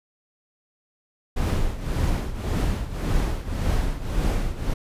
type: noise with tremolo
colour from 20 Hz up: brown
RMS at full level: -20 dBFS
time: 1.36-4.74 s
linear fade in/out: 10 ms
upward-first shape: triangle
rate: 1.8 Hz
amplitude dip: 80%
effects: resampled to 32000 Hz